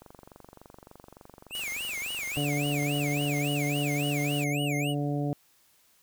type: click train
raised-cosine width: 1 ms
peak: -33 dBFS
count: 80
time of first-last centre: 0.02-3.382 s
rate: 23.5 Hz
type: tone with vibrato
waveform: square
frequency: 2489 Hz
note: D#7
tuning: in tune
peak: -33 dBFS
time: 1.5-4.95 s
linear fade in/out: 50 ms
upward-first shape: sine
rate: 3.6 Hz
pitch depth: 290 cents each way
type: band-stop noise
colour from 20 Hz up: white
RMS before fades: -43 dBFS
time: 1.55-4.44 s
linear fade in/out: 0 ms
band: 280 to 420 Hz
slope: 96 dB/octave
type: harmonic tone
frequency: 144.7 Hz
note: D3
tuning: 25 cents flat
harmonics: 1 / 2 / 3 / 4 / 5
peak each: -29 / -31 / -38 / -38 / -39 dBFS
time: 2.37-5.33 s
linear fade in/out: 0 ms
effects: white hiss -64 dBFS RMS until 6.02 s